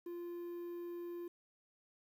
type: tone with quantisation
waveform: triangle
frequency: 346.8 Hz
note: F4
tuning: 12 cents flat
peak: -40 dBFS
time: 0.06-1.28 s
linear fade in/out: 5 ms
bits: 11
effects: none